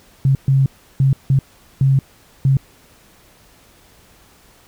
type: tone bursts at uneven times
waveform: sine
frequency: 135.2 Hz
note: C#3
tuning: 43 cents flat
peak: -10 dBFS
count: 6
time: 0.25-0.35 / 0.48-0.66 / 1-1.13 / 1.3-1.39 / 1.81-1.99 / 2.45-2.57 s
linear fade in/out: 2 ms
effects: pink hiss -50 dBFS RMS until 4.67 s